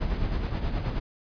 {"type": "noise with tremolo", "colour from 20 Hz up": "brown", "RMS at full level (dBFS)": -26, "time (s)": [0, 1], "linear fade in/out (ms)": 20, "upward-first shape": "sine", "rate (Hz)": 9.4, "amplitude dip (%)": 50, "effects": ["resampled to 11025 Hz"]}